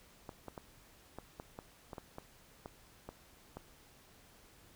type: clicks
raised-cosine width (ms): 1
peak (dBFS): -30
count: 12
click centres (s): 0.292 / 0.483 / 0.578 / 1.186 / 1.399 / 1.589 / 1.932 / 1.982 / 2.184 / 2.659 / 3.09 / 3.57
effects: pink hiss -62 dBFS RMS until 4.75 s